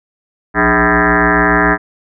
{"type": "tone with frequency modulation", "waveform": "sine", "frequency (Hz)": 998, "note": "B5", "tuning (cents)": 18, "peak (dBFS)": -8, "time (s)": [0.54, 1.78], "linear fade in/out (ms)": 50, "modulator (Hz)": 117, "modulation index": 7.4, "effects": []}